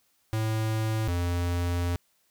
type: tone pair in turn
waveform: square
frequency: 110 / 87.31 Hz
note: A2 / F2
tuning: 0 / 0 cents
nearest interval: major third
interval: 400 cents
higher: first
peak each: -26 dBFS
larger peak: neither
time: 0.33-1.08 / 1.08-1.96 s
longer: second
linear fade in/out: 0 ms
effects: white hiss -69 dBFS RMS until 2.3 s